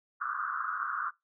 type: band-pass noise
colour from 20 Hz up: white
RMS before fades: -34 dBFS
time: 0.2-1.11 s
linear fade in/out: 20 ms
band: 1100 to 1500 Hz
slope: 96 dB/octave
effects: noise-tail reverb RT60 0.2 s tail -23 dB re dry